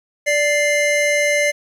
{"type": "tone pair together", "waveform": "square", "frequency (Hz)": [586.2, 2093], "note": ["D5", "C7"], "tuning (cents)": [-3, 0], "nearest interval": "octave + minor seventh", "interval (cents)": 2203, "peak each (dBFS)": -18, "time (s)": [0.26, 1.52], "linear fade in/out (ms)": 20, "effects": ["low-pass 10000 Hz 12 dB/octave", "8-bit"]}